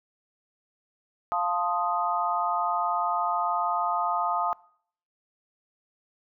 sine chord, F dominant seventh, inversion none, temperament equal, 698.5 / 880 / 1046.5 / 1244.5 Hz, F5 / A5 / C6 / Eb6, 0 / 0 / 0 / 0 cents, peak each -29 / -29 / -33 / -28 dBFS, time 1.32-4.53 s, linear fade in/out 0 ms, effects noise-tail reverb RT60 0.6 s tail -23 dB re dry

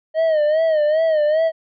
triangle tone with vibrato, 623 Hz, D#5, 2 cents sharp, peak -12 dBFS, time 0.14-1.52 s, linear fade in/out 50 ms, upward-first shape sine, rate 2.5 Hz, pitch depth 85 cents each way, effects resampled to 11025 Hz

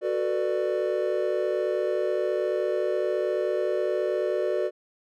triangle chord, B minor seventh, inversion second, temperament just, 370.4 / 444.5 / 493.9 / 592.7 Hz, F#4 / A4 / B4 / D5, +2 / +18 / 0 / +16 cents, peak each -26 / -29 / -29 / -26 dBFS, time 0.01-4.71 s, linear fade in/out 50 ms, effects none

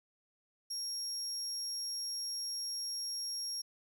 35% pulse tone, 5580 Hz, F8, 2 cents flat, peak -34 dBFS, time 0.7-3.62 s, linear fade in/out 10 ms, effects none

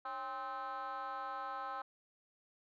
sine tone with frequency modulation, 1046.5 Hz, C6, in tune, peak -37 dBFS, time 0.05-1.82 s, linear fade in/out 5 ms, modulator 248 Hz, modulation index 1.5, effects tanh soft clip ceiling -38 dBFS

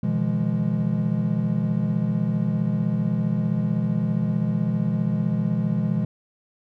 triangle chord, F half-diminished seventh, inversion second, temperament equal with one note detuned, 123.47 / 155.56 / 171.02 / 207.7 Hz, Cb3 / Eb3 / F3 / Ab3, 0 / 0 / -36 / 0 cents, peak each -25 / -26 / -23 / -23 dBFS, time 0.03-6.05 s, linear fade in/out 5 ms, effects none

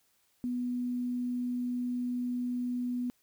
sine tone with quantisation, 246.3 Hz, B3, 5 cents flat, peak -30 dBFS, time 0.44-3.1 s, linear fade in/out 0 ms, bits 10, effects white hiss -71 dBFS RMS until 3.22 s

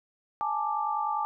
sine tone cluster, 835 / 885 / 1180 Hz, G#5 / A5 / D6, +9 / +10 / +8 cents, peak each -31 dBFS, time 0.41-1.25 s, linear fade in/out 0 ms, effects none

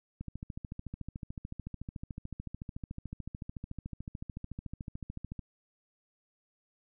click train, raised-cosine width 5 ms, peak -27 dBFS, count 72, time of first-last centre 0.21-5.392 s, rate 13.7 Hz, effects none

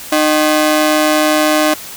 sawtooth ring-modulated tone, 459.4 Hz, A#4, 25 cents flat, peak -3 dBFS, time 0.12-1.74 s, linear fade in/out 5 ms, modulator 154 Hz, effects white hiss -30 dBFS RMS until 1.96 s

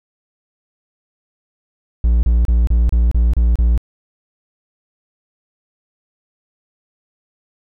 triangle tone bursts, 58.27 Hz, A#1, in tune, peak -8 dBFS, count 8, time 2.04-3.777 s, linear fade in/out 0 ms, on 190 ms, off 31 ms, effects none

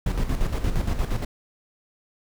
brown noise with tremolo, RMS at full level -22 dBFS, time 0.06-1.25 s, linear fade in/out 5 ms, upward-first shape square, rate 8.6 Hz, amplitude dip 55%, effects none

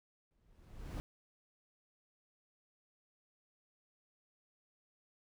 brown noise with exponential growth, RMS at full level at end -38 dBFS, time 0.31-1 s, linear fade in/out 0 ms, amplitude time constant 150 ms, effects none

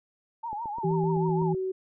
sine tone with vibrato, 880 Hz, A5, in tune, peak -31 dBFS, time 0.43-1.53 s, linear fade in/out 10 ms, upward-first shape triangle, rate 6.3 Hz, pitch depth 150 cents each way
click train, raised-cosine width 2 ms, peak -30 dBFS, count 9, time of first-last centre 0.53-1.548 s, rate 7.86 Hz
sine tone with pitch glide, 385.9 to 376.4 Hz, G4 to F#4, -27 to +30 cents, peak -27 dBFS, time 0.83-1.72 s, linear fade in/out 10 ms, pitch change -43 cents, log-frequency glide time 1.16-1.25 s
sine tone, 164.6 Hz, E3, 2 cents flat, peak -25 dBFS, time 0.84-1.55 s, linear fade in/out 10 ms
effects none

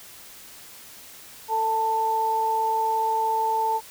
sine tone pair together, 445.7 / 886.3 Hz, A4 / A5, +22 / +12 cents, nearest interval octave, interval 1190 cents, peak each -30 / -21 dBFS, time 1.48-3.81 s, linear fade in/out 50 ms, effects white hiss -45 dBFS RMS until 3.9 s

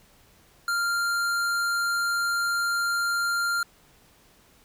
sine tone with hard clipping, 1393 Hz, F6, 5 cents flat, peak -25 dBFS, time 0.68-3.63 s, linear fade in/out 2 ms, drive 16 dB, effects pink hiss -58 dBFS RMS until 4.64 s

